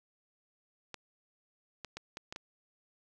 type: clicks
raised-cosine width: 0.2 ms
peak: -24 dBFS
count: 6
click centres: 0.943 / 1.847 / 1.97 / 2.171 / 2.325 / 2.361 s
effects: none